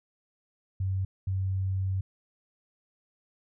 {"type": "tone bursts at uneven times", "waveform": "sine", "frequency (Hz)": 95.2, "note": "F#2", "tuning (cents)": 50, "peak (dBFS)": -26, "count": 2, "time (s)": [[0.8, 1.05], [1.27, 2.01]], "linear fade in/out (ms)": 5, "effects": []}